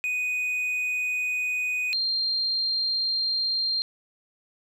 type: tone pair in turn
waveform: triangle / sine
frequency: 2489 / 4186 Hz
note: D#7 / C8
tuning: 0 / 0 cents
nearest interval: major sixth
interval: 900 cents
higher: second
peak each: -23 dBFS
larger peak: neither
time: 0.04-1.93 / 1.93-3.82 s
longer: neither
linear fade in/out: 0 ms
effects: none